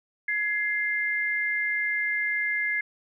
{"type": "tone pair together", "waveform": "sine", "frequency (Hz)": [1685.4, 2093], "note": ["G#6", "C7"], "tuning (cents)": [25, 0], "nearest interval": "major third", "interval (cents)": 375, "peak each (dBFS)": [-28, -26], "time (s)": [0.28, 2.81], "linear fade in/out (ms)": 5, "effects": []}